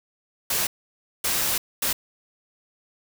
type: noise bursts at uneven times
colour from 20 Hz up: white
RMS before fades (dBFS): -24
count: 3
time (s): 0.5-0.67 / 1.24-1.58 / 1.82-1.93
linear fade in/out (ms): 5
effects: none